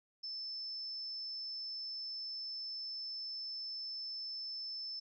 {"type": "tone", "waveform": "sine", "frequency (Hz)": 5274, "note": "E8", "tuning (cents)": 0, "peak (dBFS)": -40, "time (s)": [0.23, 5], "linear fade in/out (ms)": 10, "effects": []}